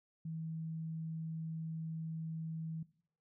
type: tone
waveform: sine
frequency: 161.2 Hz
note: E3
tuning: 38 cents flat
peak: -39 dBFS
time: 0.25-2.83 s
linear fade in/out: 5 ms
effects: noise-tail reverb RT60 0.6 s tail -19 dB re dry